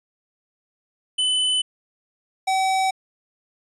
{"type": "tone pair in turn", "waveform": "square", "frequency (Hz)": [3012, 763.1], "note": ["F#7", "G5"], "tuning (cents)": [30, -47], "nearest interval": "2 octaves", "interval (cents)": 2377, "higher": "first", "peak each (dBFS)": -19, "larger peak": "neither", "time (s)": [[1.18, 1.62], [2.47, 2.91]], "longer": "neither", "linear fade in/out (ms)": 10, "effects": ["resampled to 24000 Hz"]}